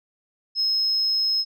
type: tone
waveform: sine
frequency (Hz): 5160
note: E8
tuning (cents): -38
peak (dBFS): -18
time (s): 0.55-1.45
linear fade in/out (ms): 50
effects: tanh soft clip ceiling -16 dBFS